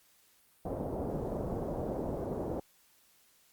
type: low-pass noise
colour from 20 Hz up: white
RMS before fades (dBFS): -36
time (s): 0.65-2.6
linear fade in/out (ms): 5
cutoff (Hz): 640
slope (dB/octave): 24
effects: white hiss -66 dBFS RMS until 3.52 s + Opus 48 kbps